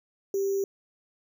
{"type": "tone with sample-and-hold", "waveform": "sine", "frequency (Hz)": 392, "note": "G4", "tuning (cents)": 0, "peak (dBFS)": -24, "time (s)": [0.34, 0.64], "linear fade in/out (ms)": 2, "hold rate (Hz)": 6300, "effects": []}